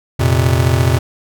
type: chord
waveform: square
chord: F suspended fourth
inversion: none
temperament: just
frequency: 87.31 / 116.41 / 130.96 Hz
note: F2 / Bb2 / C3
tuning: 0 / -2 / +2 cents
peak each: -16 dBFS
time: 0.19-0.99 s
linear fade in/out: 10 ms
effects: none